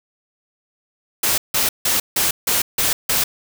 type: noise bursts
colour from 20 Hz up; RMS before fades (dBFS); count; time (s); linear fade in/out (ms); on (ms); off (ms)
white; -18; 7; 1.23-3.24; 5; 150; 160
effects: none